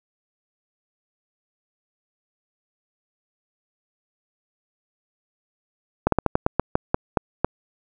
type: slowing click train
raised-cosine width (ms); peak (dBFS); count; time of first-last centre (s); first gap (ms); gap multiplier
1; -3; 11; 6.07-7.446; 53; 1.2
effects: none